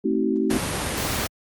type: chord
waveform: sine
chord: A diminished seventh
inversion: none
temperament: just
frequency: 220 / 264 / 316.8 / 380.2 Hz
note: A3 / C4 / Eb4 / Gb4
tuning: 0 / +16 / +31 / +47 cents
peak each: -25 dBFS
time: 0.04-0.58 s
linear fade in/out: 10 ms
type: noise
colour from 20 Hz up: pink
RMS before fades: -25 dBFS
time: 0.5-1.27 s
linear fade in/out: 5 ms
effects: high-pass 60 Hz 12 dB/octave + Opus 32 kbps